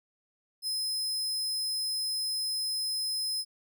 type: tone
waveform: sawtooth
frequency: 5100 Hz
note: D#8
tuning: 42 cents sharp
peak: -27 dBFS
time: 0.62-3.45 s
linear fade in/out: 50 ms
effects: none